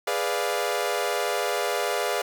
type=chord; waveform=sawtooth; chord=G# diminished seventh; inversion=none; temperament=equal; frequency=415.3 / 493.9 / 587.3 / 698.5 Hz; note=G#4 / B4 / D5 / F5; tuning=0 / 0 / 0 / 0 cents; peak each=-26 dBFS; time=0.07-2.22 s; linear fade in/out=5 ms; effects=none